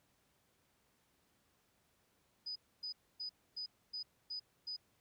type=tone bursts; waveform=sine; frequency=4978 Hz; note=D#8; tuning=in tune; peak=-40 dBFS; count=7; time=2.46-4.766 s; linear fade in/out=10 ms; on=98 ms; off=270 ms; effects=pink hiss -75 dBFS RMS until 5 s + high-pass 60 Hz 12 dB/octave